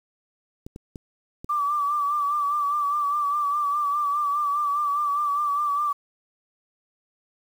clicks, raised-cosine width 3 ms, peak -24 dBFS, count 4, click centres 0.665 / 0.761 / 0.958 / 1.445 s
sine tone with vibrato, 1166 Hz, D6, 13 cents flat, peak -21 dBFS, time 1.49-5.93 s, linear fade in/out 10 ms, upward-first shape sine, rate 4.9 Hz, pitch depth 47 cents each way
effects 8-bit

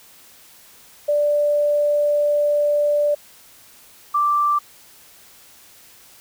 sine tone pair in turn, 587.3 / 1174.6 Hz, D5 / D6, 0 / 0 cents, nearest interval octave, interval 1200 cents, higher second, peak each -15 dBFS, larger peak neither, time 1.08-3.15 / 4.14-4.59 s, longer first, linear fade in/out 10 ms, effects white hiss -48 dBFS RMS until 6.2 s

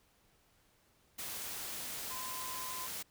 sine tone in noise, 1025 Hz, C6, 36 cents flat, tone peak -44 dBFS, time 2.1-2.87 s, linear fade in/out 10 ms, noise white, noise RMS -42 dBFS, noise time 1.18-3.03 s, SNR -5 dB, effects pink hiss -70 dBFS RMS until 3.1 s

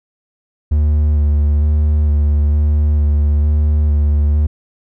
triangle tone with vibrato, 74.3 Hz, D2, 21 cents sharp, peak -8 dBFS, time 0.71-4.47 s, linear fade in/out 10 ms, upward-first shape square, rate 1.1 Hz, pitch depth 17 cents each way, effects none

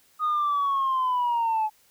sine linear sweep, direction down, 1244.5 to 852 Hz, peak -20 dBFS, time 0.19-1.7 s, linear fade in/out 50 ms, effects tanh soft clip ceiling -19 dBFS + white hiss -61 dBFS RMS until 1.9 s

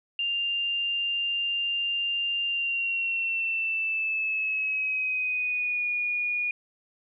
sine tone with pitch glide, 2794 to 2446 Hz, F7 to D#7, 0 to -30 cents, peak -25 dBFS, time 0.19-6.51 s, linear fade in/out 2 ms, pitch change -230 cents, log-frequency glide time 2.47-5.87 s, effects none

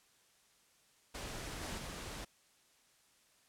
pink noise with level steps, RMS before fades -44 / -42 / -45 dBFS, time 1.14-2.25 s, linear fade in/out 10 ms, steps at 1.61 / 1.78 s, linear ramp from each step 5 ms, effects white hiss -69 dBFS RMS until 3.48 s + low-pass 10000 Hz 12 dB/octave

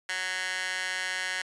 15% pulse tone with high-pass filter, 185 Hz, F#3, in tune, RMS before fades -32 dBFS, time 0.09-1.42 s, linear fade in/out 2 ms, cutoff 1700 Hz, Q 1.8, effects resampled to 22050 Hz

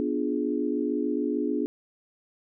sine chord, B diminished seventh, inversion none, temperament equal with one note detuned, 246.9 / 293.7 / 349.2 / 418.4 Hz, B3 / D4 / F4 / Ab4, 0 / 0 / 0 / +13 cents, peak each -30 / -28 / -32 / -31 dBFS, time 0-1.66 s, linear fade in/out 0 ms, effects none

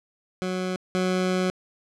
20% pulse tone pair in turn, 184.3 / 184.3 Hz, F#3 / F#3, -7 / -7 cents, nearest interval unison, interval 0 cents, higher neither, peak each -21 / -17 dBFS, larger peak second, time 0.42-0.76 / 0.95-1.5 s, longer second, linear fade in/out 0 ms, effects low-pass 7000 Hz 12 dB/octave

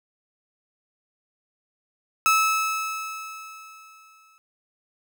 30% pulse tone with exponential decay, 1300 Hz, E6, 24 cents flat, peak -13 dBFS, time 2.26-4.38 s, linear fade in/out 0 ms, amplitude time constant 460 ms, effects none

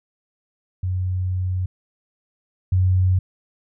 sine tone pair in turn, 92 / 92.45 Hz, F#2 / F#2, -9 / -1 cents, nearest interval unison, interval 8 cents, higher second, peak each -20 / -14 dBFS, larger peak second, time 0.83-1.66 / 2.72-3.19 s, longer first, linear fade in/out 5 ms, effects none

